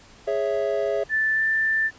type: chord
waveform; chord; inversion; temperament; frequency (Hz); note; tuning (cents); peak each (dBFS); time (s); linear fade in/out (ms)
triangle; C# minor; second; equal; 415.3 / 554.4 / 659.3; G#4 / C#5 / E5; 0 / 0 / 0; -24; 0.27-1.04; 10
type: tone with pitch glide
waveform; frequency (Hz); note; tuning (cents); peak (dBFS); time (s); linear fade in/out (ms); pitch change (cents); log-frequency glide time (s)
sine; 1760 to 1774.3; A6 to A6; 0 to +14; -19; 1.09-1.91; 50; +14; 1.34-1.42
effects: pink hiss -50 dBFS RMS until 1.98 s + resampled to 16000 Hz